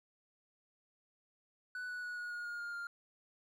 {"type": "tone with pitch steps", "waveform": "triangle", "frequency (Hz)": [1488, 1475.2, 1462.4, 1449.8, 1437.3, 1424.9, 1412.6, 1400.4], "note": ["F#6", "F#6", "F#6", "F#6", "F6", "F6", "F6", "F6"], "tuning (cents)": [9, -6, -21, -36, 49, 34, 19, 4], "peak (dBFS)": -38, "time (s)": [1.75, 2.87], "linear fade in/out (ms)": 2, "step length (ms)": 140, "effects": []}